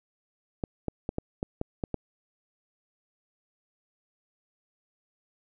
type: clicks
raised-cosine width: 2 ms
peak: -16 dBFS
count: 8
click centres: 0.638 / 0.883 / 1.091 / 1.184 / 1.429 / 1.614 / 1.838 / 1.943 s
effects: none